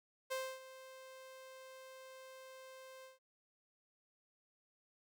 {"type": "tone with ADSR envelope", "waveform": "sawtooth", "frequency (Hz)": 523.3, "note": "C5", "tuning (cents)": 0, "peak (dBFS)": -33, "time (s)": [0.3, 3.19], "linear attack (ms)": 20, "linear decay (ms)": 270, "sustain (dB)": -16, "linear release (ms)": 150, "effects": []}